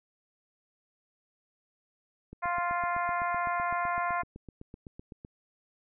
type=click train; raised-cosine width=3 ms; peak=-31 dBFS; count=24; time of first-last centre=2.33-5.249 s; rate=7.88 Hz
type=harmonic tone; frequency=349.2 Hz; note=F4; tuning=in tune; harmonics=2 / 3 / 4 / 5 / 6 / 7; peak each=-32 / -31 / -36 / -40 / -40 / -48 dBFS; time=2.42-4.23 s; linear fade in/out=20 ms
effects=none